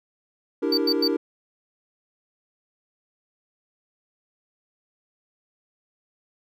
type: chord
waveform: triangle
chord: E half-diminished seventh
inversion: third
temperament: equal with one note detuned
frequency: 293.7 / 331 / 392 / 466.2 Hz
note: D4 / E4 / G4 / Bb4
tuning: 0 / +7 / 0 / 0 cents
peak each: -24 / -25 / -26 / -25 dBFS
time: 0.62-1.17 s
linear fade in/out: 10 ms
type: tone bursts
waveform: triangle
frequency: 4589 Hz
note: D8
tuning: 41 cents flat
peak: -19 dBFS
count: 3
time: 0.72-1.078 s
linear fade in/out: 5 ms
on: 56 ms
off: 95 ms
effects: none